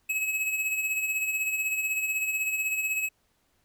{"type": "tone with tremolo", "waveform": "square", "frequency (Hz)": 2568, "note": "E7", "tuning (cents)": -46, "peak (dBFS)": -25, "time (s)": [0.09, 3.09], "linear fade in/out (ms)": 10, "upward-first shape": "sine", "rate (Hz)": 16, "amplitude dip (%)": 50, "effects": ["pink hiss -70 dBFS RMS until 3.64 s"]}